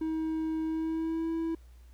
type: tone with pitch glide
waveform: triangle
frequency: 318.1 to 327.6 Hz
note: D#4 to E4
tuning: +38 to -11 cents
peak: -27 dBFS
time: 0.01-1.55 s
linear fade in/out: 5 ms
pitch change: +51 cents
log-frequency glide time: 0.64-1.3 s
effects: added 60 Hz sine -50 dBFS peak until 1.93 s + pink hiss -67 dBFS RMS until 1.93 s